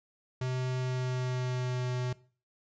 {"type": "tone with pitch glide", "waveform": "square", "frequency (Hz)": [127.9, 125.41], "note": ["C3", "B2"], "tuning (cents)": [-39, 27], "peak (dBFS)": -31, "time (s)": [0.41, 2.13], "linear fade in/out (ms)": 5, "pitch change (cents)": -34, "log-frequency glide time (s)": [0.79, 1.91], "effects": ["noise-tail reverb RT60 0.4 s tail -19 dB re dry", "resampled to 16000 Hz"]}